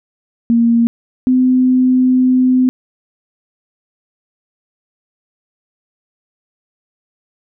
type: tone pair in turn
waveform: sine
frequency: 233.1 / 255.1 Hz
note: A#3 / C4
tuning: 0 / -44 cents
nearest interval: major second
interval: 156 cents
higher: second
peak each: -8 dBFS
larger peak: neither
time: 0.5-0.87 / 1.27-2.69 s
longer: second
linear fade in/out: 0 ms
effects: none